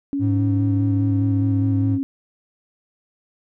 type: tone with pitch glide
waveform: sine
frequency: 280 to 272.7 Hz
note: C#4 to C#4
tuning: +18 to -28 cents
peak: -20 dBFS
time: 0.13-2.03 s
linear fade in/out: 0 ms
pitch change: -46 cents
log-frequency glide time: 0.86-1.67 s
type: tone with vibrato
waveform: triangle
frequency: 104.9 Hz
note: G#2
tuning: 18 cents sharp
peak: -16 dBFS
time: 0.19-1.99 s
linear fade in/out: 50 ms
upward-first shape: square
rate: 4.9 Hz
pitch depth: 29 cents each way
effects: none